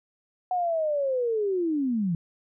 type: linear sweep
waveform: sine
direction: down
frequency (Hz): 739 to 160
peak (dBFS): -23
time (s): 0.51-2.15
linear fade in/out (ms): 2
effects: none